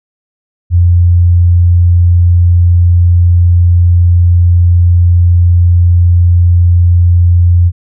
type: tone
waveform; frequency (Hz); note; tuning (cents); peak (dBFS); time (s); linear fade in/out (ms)
sine; 87.31; F2; 0; -3; 0.7-7.72; 50
effects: none